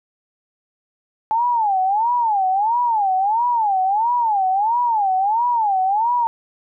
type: tone with vibrato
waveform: sine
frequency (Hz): 854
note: G#5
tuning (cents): +48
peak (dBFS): -15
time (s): 1.31-6.27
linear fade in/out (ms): 0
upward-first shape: sine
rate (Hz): 1.5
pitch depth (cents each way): 230
effects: none